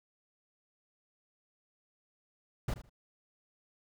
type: noise with echo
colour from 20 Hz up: brown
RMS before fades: -32 dBFS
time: 2.68-2.74 s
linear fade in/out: 5 ms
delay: 78 ms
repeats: 2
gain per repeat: -14 dB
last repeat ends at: 2.896 s
effects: none